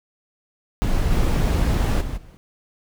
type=noise with level steps; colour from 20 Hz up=brown; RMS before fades=-20 / -18 / -28 / -43 dBFS; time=0.82-2.37 s; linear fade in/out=0 ms; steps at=1.1 / 2 / 2.16 s; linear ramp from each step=20 ms; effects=none